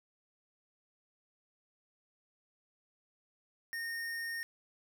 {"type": "tone with hard clipping", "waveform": "sine", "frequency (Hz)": 1841, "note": "A#6", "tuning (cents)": -22, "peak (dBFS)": -38, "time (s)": [3.73, 4.43], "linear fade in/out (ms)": 0, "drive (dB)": 16, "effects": []}